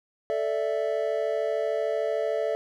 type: chord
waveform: triangle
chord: A suspended fourth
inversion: none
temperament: just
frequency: 440 / 586.7 / 660 Hz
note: A4 / D5 / E5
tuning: 0 / -2 / +2 cents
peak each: -27 dBFS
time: 0.3-2.55 s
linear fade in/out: 0 ms
effects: none